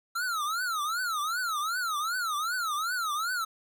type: tone with vibrato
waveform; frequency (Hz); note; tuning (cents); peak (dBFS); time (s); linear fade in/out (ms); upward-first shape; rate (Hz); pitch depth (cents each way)
square; 1329; E6; +14; -29; 0.15-3.45; 10; triangle; 2.6; 250
effects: none